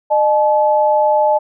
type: tone pair together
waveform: sine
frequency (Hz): 608.1 / 860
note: D#5 / A5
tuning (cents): -40 / -40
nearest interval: tritone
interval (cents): 600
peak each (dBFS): -13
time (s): 0.1-1.39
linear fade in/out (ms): 20
effects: none